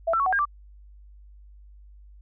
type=tone with pitch steps; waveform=sine; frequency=663 / 1338 / 1115 / 748 / 1613 / 1171 Hz; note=E5 / E6 / C#6 / F#5 / G6 / D6; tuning=+10 / +25 / +10 / +19 / +49 / -5 cents; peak=-20 dBFS; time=0.07-0.454 s; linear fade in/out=10 ms; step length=64 ms; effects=added 50 Hz sine -46 dBFS peak until 2.21 s